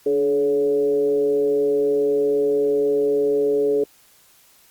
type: tone with frequency modulation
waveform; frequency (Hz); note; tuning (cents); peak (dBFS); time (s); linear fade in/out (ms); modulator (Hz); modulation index
sine; 426.9; G#4; +48; -16; 0.06-3.84; 5; 136; 0.54
effects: white hiss -54 dBFS RMS until 4.7 s + Opus 48 kbps